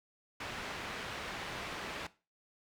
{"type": "low-pass noise", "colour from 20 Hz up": "white", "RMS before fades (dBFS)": -42, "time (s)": [0.4, 2.07], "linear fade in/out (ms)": 5, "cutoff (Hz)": 2400, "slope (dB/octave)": 12, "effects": ["noise-tail reverb RT60 0.3 s tail -17 dB re dry"]}